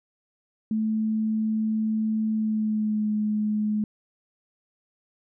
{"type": "tone with pitch glide", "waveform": "sine", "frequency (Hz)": [218.3, 212.1], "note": ["A3", "G#3"], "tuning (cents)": [-13, 37], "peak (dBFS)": -22, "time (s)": [0.71, 3.84], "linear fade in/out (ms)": 2, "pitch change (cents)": -50, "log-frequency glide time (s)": [2.31, 3.1], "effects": []}